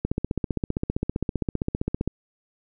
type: click train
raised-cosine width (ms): 3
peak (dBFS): -11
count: 32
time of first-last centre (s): 0.05-2.076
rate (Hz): 15.3
effects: none